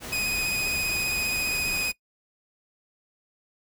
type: noise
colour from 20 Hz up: pink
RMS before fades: -36 dBFS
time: 0-1.93 s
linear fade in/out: 50 ms
type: tone with vibrato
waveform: sawtooth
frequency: 2496 Hz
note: D#7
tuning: 5 cents sharp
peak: -22 dBFS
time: 0.12-1.92 s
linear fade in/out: 10 ms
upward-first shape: sine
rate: 15 Hz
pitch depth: 19 cents each way
effects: noise-tail reverb RT60 0.1 s tail -21 dB re dry